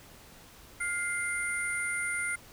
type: tone cluster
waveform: sine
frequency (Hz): 1417 / 2093 / 9250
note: F6 / C7 / D9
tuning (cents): +25 / 0 / -27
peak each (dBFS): -34 / -32 / -38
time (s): 0.8-2.36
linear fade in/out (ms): 10
effects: pink hiss -53 dBFS RMS until 2.52 s